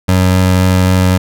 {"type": "tone with vibrato", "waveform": "25% pulse", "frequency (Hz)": 92.5, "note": "F#2", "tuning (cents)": 0, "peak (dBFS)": -4, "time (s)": [0.08, 1.18], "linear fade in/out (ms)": 10, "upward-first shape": "triangle", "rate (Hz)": 3.8, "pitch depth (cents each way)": 10, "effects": []}